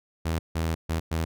sawtooth tone bursts at uneven times, 81.4 Hz, E2, 21 cents flat, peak -21 dBFS, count 4, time 0.25-0.39 / 0.55-0.75 / 0.89-1 / 1.11-1.25 s, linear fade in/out 10 ms, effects none

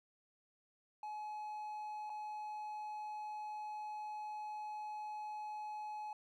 triangle tone with dropouts, 848 Hz, G#5, 36 cents sharp, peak -40 dBFS, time 1.03-6.13 s, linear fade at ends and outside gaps 2 ms, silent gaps 2.096-2.1 s, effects none

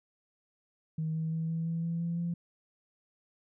sine tone with pitch steps, 158.5 / 160.25 / 162.02 / 163.81 / 165.61 / 167.44 / 169.29 / 171.16 Hz, D#3 / E3 / E3 / E3 / E3 / E3 / E3 / F3, +32 / -49 / -30 / -11 / +8 / +27 / +46 / -35 cents, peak -29 dBFS, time 0.98-2.34 s, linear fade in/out 5 ms, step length 170 ms, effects tanh soft clip ceiling -25 dBFS

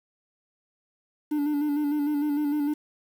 triangle tone with vibrato, 293.7 Hz, D4, in tune, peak -21 dBFS, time 1.31-2.74 s, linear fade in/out 10 ms, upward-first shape square, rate 6.6 Hz, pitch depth 36 cents each way, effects 8-bit

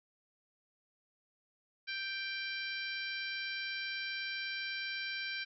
harmonic tone with a mistuned harmonic, 784 Hz, G5, in tune, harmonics 2 / 3 / 4 / 5 / 6 / 7, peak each -41 / -41 / -47 / -45 / -47 / -51 dBFS, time 1.87-5.45 s, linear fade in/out 20 ms, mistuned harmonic 5, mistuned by +26 cents, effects none

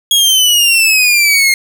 sawtooth exponential sweep, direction down, 3322 to 2123 Hz, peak -4 dBFS, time 0.11-1.54 s, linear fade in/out 2 ms, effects none

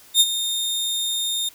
sawtooth tone with ADSR envelope, 3658 Hz, A#7, 33 cents flat, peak -7 dBFS, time 0.14-1.49 s, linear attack 63 ms, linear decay 44 ms, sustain -12 dB, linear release 5 ms, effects white hiss -49 dBFS RMS until 1.54 s

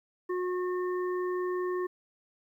harmonic tone, 362.5 Hz, F#4, 35 cents flat, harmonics 1 / 3 / 5, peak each -29 / -38 / -44 dBFS, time 0.29-1.87 s, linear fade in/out 10 ms, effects 11-bit

